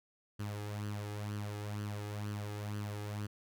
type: tone with flanger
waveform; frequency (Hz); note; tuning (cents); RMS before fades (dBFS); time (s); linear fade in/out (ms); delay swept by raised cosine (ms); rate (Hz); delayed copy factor
sawtooth; 103.83; G#2; 0; -40; 0.39-3.27; 10; 0.65 to 2.45; 2.1; +0.6
effects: none